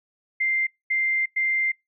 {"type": "tone bursts at uneven times", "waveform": "sine", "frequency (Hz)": 2093, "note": "C7", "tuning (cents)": 0, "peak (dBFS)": -20, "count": 3, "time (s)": [[0.4, 0.67], [0.9, 1.26], [1.36, 1.72]], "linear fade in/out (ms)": 10, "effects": ["noise-tail reverb RT60 0.2 s tail -26 dB re dry"]}